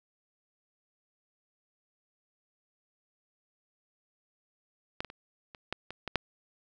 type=clicks; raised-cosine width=0.3 ms; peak=-17 / -25 / -28 / -30 / -16 / -24 / -19 / -10 dBFS; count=8; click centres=5.005 / 5.047 / 5.101 / 5.548 / 5.726 / 5.906 / 6.077 / 6.157 s; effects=none